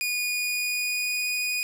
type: tone with pitch glide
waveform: sawtooth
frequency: 2454 to 2472 Hz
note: D#7 to D#7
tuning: -25 to -12 cents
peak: -22 dBFS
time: 0.01-1.63 s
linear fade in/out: 0 ms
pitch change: +13 cents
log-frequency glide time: 0.34-1.3 s
effects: none